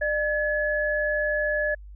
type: tone pair together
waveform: sine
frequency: 601.2 / 1704 Hz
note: D5 / G#6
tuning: +40 / +44 cents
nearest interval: octave + tritone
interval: 1804 cents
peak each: -25 dBFS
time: 0.01-1.75 s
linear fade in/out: 10 ms
effects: added 50 Hz sine -40 dBFS peak until 1.95 s